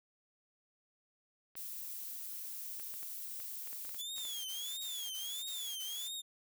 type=clicks; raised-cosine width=0.3 ms; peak=-37 dBFS; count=12; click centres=1.554 / 2.798 / 2.939 / 3.029 / 3.402 / 3.674 / 3.729 / 3.85 / 3.893 / 3.946 / 4.182 / 4.252 s
type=noise; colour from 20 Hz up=violet; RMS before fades=-44 dBFS; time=1.56-4.02 s; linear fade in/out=10 ms
type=tone with vibrato; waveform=sawtooth; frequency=3386 Hz; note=G#7; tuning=33 cents sharp; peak=-37 dBFS; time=3.98-6.22 s; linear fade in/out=20 ms; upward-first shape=triangle; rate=1.5 Hz; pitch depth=190 cents each way
type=noise bursts; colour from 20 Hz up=blue; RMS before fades=-47 dBFS; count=6; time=4.15-6.09 s; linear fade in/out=20 ms; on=300 ms; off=28 ms
effects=none